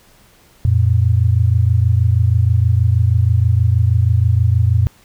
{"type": "tone pair together", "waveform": "sine", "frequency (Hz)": [89, 115.29], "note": ["F2", "A#2"], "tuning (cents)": [33, -19], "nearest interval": "major third", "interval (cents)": 448, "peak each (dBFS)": -13, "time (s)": [0.65, 4.87], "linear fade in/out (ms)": 0, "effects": ["pink hiss -50 dBFS RMS until 5.04 s"]}